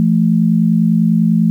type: tone pair together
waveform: sine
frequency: 169.96 / 220 Hz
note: F3 / A3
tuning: -47 / 0 cents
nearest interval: major third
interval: 447 cents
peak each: -12 dBFS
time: 0-1.5 s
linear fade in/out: 0 ms
effects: 8-bit